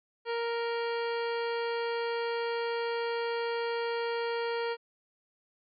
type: harmonic tone with a mistuned harmonic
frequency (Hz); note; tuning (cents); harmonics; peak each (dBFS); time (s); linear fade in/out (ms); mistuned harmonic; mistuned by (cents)
466.6; A#4; +2; 1 / 2 / 3 / 4 / 5 / 6 / 7 / 9 / 10; -31 / -37 / -41 / -43 / -45 / -47 / -48 / -50 / -51; 0.25-4.77; 50; 10; -19
effects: none